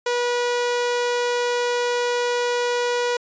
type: tone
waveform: sawtooth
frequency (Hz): 485.3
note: B4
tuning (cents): -30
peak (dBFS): -16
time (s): 0.06-3.17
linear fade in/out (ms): 5
effects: resampled to 16000 Hz